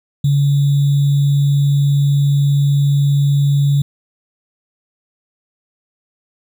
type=tone with sample-and-hold; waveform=sine; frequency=141.7 Hz; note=C#3; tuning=38 cents sharp; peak=-10 dBFS; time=0.24-3.82 s; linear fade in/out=5 ms; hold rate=3675 Hz; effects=none